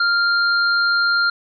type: tone pair together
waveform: sine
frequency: 1396.9 / 4186 Hz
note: F6 / C8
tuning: 0 / 0 cents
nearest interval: octave + perfect fifth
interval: 1900 cents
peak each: -15 / -22 dBFS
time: 0-1.3 s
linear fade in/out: 5 ms
effects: none